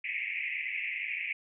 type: band-pass noise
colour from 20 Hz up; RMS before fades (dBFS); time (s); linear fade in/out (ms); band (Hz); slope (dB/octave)
pink; -35; 0.04-1.33; 5; 2000 to 2600; 96
effects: none